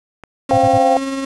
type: clicks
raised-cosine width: 0.5 ms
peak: -20 dBFS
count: 2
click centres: 0.237 / 0.644 s
type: tone with tremolo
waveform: 35% pulse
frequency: 270.6 Hz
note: C#4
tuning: 42 cents flat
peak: -17 dBFS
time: 0.49-1.25 s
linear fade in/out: 5 ms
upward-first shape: triangle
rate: 19 Hz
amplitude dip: 35%
type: chord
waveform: sine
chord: C suspended fourth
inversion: none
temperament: equal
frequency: 523.3 / 698.5 / 784 Hz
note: C5 / F5 / G5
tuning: 0 / 0 / 0 cents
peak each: -15 dBFS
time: 0.51-0.97 s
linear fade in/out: 0 ms
type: tone bursts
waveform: sine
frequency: 111.3 Hz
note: A2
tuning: 20 cents sharp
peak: -18 dBFS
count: 3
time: 0.53-0.778 s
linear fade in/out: 5 ms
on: 46 ms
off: 55 ms
effects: resampled to 22050 Hz + 7-bit